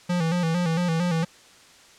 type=tone with vibrato; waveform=square; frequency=170 Hz; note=F3; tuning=46 cents flat; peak=-22 dBFS; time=0.09-1.25 s; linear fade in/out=10 ms; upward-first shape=square; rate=4.4 Hz; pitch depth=72 cents each way; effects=white hiss -51 dBFS RMS until 1.98 s + low-pass 7000 Hz 12 dB/octave